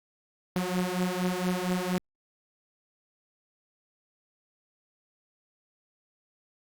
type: beating tone pair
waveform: sawtooth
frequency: 179.4 / 183.7 Hz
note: F3 / F#3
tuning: +47 / -12 cents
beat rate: 4.3 Hz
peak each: -26 dBFS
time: 0.56-1.98 s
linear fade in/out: 0 ms
effects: Opus 48 kbps